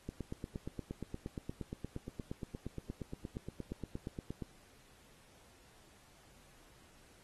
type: click train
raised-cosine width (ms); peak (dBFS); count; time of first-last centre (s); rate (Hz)
3; -27; 38; 0.09-4.423; 8.54
effects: pink hiss -64 dBFS RMS until 7.23 s + AAC 32 kbps